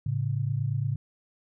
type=tone pair together; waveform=sine; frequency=109.81 / 138.59 Hz; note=A2 / C#3; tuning=-3 / 0 cents; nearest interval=major third; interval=403 cents; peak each=-28 dBFS; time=0.06-0.96 s; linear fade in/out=5 ms; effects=none